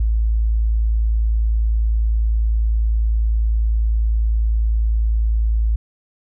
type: tone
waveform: sine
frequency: 55 Hz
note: A1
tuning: in tune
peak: -14 dBFS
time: 0-5.76 s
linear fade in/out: 5 ms
effects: none